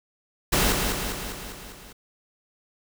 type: noise with echo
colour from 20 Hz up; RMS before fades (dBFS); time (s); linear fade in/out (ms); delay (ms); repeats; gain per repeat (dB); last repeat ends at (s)
pink; -21; 0.52-0.73; 10; 200; 6; -4; 1.93
effects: none